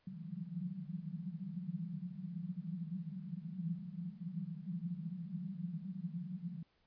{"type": "band-pass noise", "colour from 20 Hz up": "pink", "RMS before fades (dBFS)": -43, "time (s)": [0.07, 6.63], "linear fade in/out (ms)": 5, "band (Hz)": [160, 190], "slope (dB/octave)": 96, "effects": ["pink hiss -75 dBFS RMS until 6.86 s", "resampled to 11025 Hz"]}